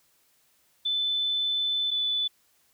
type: tone pair in turn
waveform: sine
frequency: 3514 / 3484 Hz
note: A7 / A7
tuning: -3 / -18 cents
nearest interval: unison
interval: 15 cents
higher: first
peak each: -24 dBFS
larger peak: neither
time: 0.85-1.91 / 1.91-2.28 s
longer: first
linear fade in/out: 10 ms
effects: white hiss -66 dBFS RMS until 2.73 s